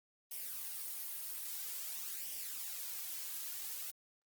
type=noise with flanger; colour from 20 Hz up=blue; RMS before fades=-43 dBFS; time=0.31-3.91 s; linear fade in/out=5 ms; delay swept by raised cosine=0.35 to 3.15 ms; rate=0.5 Hz; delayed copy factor=+0.55; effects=Opus 32 kbps